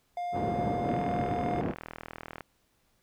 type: tone with pitch glide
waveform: triangle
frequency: 705 to 709.5 Hz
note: F5 to F5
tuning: +16 to +27 cents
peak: -29 dBFS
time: 0.17-1.61 s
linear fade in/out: 2 ms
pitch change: +11 cents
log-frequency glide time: 0.44-1.45 s
type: band-pass noise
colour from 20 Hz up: pink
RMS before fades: -32 dBFS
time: 0.32-1.75 s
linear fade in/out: 50 ms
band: 130 to 560 Hz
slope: 12 dB/octave
type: click train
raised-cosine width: 0.5 ms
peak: -24 dBFS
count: 62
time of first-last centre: 0.89-2.407 s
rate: 40.2 Hz
effects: pink hiss -71 dBFS RMS until 3.02 s